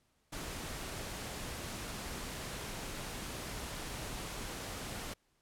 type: noise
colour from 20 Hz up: pink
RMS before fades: -42 dBFS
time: 0.32-5.14 s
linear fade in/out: 10 ms
effects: pink hiss -75 dBFS RMS until 5.41 s + low-pass 12000 Hz 12 dB/octave